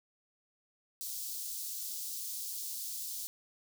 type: high-pass noise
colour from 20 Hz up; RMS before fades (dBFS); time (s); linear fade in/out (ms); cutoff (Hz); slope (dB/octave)
white; -40; 1.01-3.27; 0; 4300; 24
effects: none